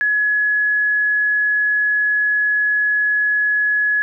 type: tone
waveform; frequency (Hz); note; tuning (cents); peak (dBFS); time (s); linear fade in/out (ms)
sine; 1691; G#6; +31; -14; 0.01-4.02; 0
effects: none